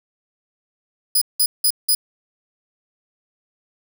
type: tone bursts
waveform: 5% pulse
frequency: 4978 Hz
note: D#8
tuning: in tune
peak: -7 dBFS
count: 4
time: 1.15-1.95 s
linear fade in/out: 5 ms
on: 65 ms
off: 180 ms
effects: none